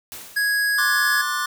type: noise with exponential decay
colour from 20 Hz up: white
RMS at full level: -34 dBFS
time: 0.12-0.95 s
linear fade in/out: 0 ms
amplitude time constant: 180 ms
type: tone with pitch glide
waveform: square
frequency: 1661 to 1684.2 Hz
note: G#6 to G#6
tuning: 0 to +24 cents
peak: -19 dBFS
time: 0.36-1.22 s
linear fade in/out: 10 ms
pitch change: +24 cents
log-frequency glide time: 0.75-1.1 s
type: chord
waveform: square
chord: D dominant seventh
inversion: third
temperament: just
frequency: 1057.2 / 1174.7 / 1468.3 / 1762 Hz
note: C6 / D6 / F#6 / A6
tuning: +18 / 0 / -14 / +2 cents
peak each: -31 / -27 / -27 / -31 dBFS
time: 0.78-1.46 s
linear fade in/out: 5 ms
effects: none